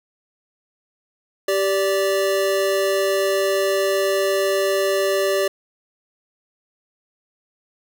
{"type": "tone pair together", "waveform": "square", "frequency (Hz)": [390.4, 582.1], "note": ["G4", "D5"], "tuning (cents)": [-7, -15], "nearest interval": "perfect fifth", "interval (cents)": 692, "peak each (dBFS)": [-21, -21], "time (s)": [1.48, 5.48], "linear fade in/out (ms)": 5, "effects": []}